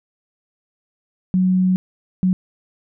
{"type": "tone bursts at uneven times", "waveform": "sine", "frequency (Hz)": 185, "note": "F#3", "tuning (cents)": 0, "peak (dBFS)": -13, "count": 2, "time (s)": [[1.34, 1.76], [2.23, 2.33]], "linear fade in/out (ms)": 0, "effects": []}